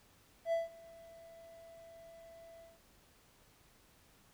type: tone with ADSR envelope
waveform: triangle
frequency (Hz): 665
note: E5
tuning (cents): +15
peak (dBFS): -27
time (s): 0.45-2.8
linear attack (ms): 74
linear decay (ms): 160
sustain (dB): -24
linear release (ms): 190
effects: pink hiss -66 dBFS RMS until 4.33 s